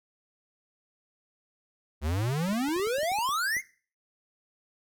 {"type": "exponential sweep", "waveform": "square", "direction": "up", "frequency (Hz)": [69.4, 2217], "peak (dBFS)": -27, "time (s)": [2.01, 3.62], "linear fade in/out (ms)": 50}
{"type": "clicks", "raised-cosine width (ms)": 2, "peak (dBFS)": -33, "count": 12, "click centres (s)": [2.487, 2.529, 2.685, 2.764, 2.797, 2.871, 2.984, 3.032, 3.118, 3.187, 3.29, 3.567]}
{"effects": ["noise-tail reverb RT60 0.4 s tail -19 dB re dry"]}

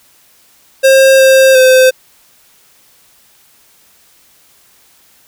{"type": "tone with pitch steps", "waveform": "square", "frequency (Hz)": [534, 530, 517], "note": ["C5", "C5", "C5"], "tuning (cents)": [35, 22, -21], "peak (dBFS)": -4, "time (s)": [0.83, 1.91], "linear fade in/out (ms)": 20, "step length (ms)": 360, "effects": ["white hiss -48 dBFS RMS until 5.27 s"]}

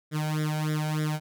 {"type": "tone with flanger", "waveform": "sawtooth", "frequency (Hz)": 153.5, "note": "D#3", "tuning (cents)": -23, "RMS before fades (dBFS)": -28, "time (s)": [0.11, 1.2], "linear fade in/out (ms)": 50, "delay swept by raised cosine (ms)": [0.55, 1.33], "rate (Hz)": 3.3, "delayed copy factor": 1, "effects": []}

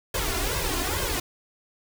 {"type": "noise with flanger", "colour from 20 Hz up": "pink", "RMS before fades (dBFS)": -27, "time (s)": [0.14, 1.2], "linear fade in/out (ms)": 5, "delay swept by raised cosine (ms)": [1.9, 2.9], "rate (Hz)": 2.3, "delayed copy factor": 0.9, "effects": []}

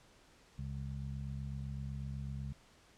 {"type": "harmonic tone", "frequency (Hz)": 68, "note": "C#2", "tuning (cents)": -33, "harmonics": [1, 2, 3], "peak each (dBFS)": [-43, -41, -48], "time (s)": [0.58, 2.53], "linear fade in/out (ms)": 10, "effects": ["pink hiss -64 dBFS RMS until 2.97 s", "low-pass 8000 Hz 12 dB/octave"]}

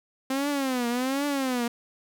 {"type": "tone with vibrato", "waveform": "sawtooth", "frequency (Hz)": 261.9, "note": "C4", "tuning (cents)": 2, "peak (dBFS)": -21, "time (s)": [0.3, 1.68], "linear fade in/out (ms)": 5, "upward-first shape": "triangle", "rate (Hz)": 1.3, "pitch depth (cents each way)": 190, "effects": []}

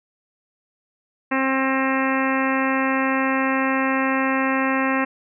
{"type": "harmonic tone", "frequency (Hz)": 266, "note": "C4", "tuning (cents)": 29, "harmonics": [1, 2, 3, 4, 5, 6, 7, 8, 9, 10], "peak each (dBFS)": [-22, -27, -29, -26, -31, -30, -27, -32, -34, -32], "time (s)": [1.31, 5.05], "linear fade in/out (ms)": 10, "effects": []}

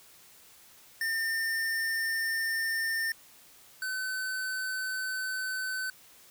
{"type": "tone pair in turn", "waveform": "square", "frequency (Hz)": [1808, 1520.3], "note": ["A6", "F#6"], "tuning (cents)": [47, 47], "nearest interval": "minor third", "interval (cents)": 300, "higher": "first", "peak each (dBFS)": [-29, -32], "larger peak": "first", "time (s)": [[1.01, 3.12], [3.82, 5.9]], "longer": "first", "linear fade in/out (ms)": 2, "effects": ["white hiss -56 dBFS RMS until 6.3 s"]}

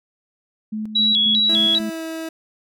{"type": "tone with tremolo", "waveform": "sine", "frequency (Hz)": 215.5, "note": "A3", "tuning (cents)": -36, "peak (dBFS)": -23, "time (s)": [0.72, 1.9], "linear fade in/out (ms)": 10, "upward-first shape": "square", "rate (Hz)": 3.7, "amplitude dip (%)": 50}
{"type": "tone with vibrato", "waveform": "sine", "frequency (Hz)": 3615, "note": "A7", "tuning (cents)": 46, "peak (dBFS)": -14, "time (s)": [0.95, 1.79], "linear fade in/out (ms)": 10, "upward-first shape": "square", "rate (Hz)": 2.5, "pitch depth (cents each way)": 130}
{"type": "tone with pitch glide", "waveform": "30% pulse", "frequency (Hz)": [330.3, 323.7], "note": ["E4", "E4"], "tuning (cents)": [4, -31], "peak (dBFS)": -24, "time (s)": [1.49, 2.29], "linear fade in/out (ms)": 5, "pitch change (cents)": -35, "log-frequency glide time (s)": [1.72, 2.04]}
{"effects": []}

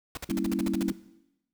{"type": "noise bursts", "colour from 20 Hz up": "pink", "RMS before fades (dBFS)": -36, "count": 11, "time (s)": [0.15, 0.902], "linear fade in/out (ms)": 2, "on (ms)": 22, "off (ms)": 51}
{"type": "chord", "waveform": "sine", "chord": "G diminished seventh", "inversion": "none", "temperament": "equal", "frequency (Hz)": [196, 233.1, 277.2, 329.6], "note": ["G3", "Bb3", "Db4", "Fb4"], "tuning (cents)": [0, 0, 0, 0], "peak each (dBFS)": [-32, -33, -32, -31], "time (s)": [0.29, 0.92], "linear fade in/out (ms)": 5}
{"effects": ["noise-tail reverb RT60 0.9 s tail -17 dB re dry"]}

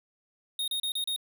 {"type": "tone bursts", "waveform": "square", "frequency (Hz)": 3714, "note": "A#7", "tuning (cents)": -7, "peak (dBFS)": -29, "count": 5, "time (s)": [0.59, 1.162], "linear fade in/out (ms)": 2, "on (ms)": 88, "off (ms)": 33, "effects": []}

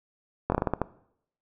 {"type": "slowing click train", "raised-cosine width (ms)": 1, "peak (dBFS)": -10, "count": 8, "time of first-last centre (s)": [0.5, 0.817], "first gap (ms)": 21, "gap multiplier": 1.25, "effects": ["noise-tail reverb RT60 0.7 s tail -19 dB re dry"]}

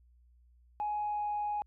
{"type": "tone with pitch glide", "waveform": "sine", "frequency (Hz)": [837, 832.2], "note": ["G#5", "G#5"], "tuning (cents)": [13, 3], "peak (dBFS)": -30, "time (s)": [0.8, 1.62], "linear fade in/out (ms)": 0, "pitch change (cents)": -10, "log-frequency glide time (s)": [1, 1.27], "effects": ["tanh soft clip ceiling -27 dBFS", "added 60 Hz sine -60 dBFS peak until 1.66 s"]}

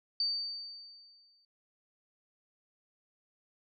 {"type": "tone with exponential decay", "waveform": "sine", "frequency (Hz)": 4600, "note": "D8", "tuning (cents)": -37, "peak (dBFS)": -27, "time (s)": [0.2, 1.45], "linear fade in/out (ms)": 2, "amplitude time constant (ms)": 270, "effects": []}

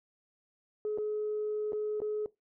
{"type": "tone with dropouts", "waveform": "sine", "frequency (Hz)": 424.2, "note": "G#4", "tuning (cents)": 37, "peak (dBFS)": -29, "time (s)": [0.85, 2.26], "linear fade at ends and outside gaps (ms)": 1, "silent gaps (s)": [[0.976, 0.984], [1.722, 1.731], [2.003, 2.018]], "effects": ["noise-tail reverb RT60 0.2 s tail -21 dB re dry", "tanh soft clip ceiling -26 dBFS"]}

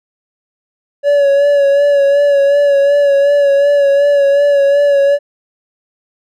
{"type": "tone with vibrato", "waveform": "triangle", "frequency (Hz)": 566, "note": "C#5", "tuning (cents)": 36, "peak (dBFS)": -5, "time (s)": [1.03, 5.19], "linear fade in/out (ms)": 50, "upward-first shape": "sine", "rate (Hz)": 2.7, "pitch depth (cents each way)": 32, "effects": []}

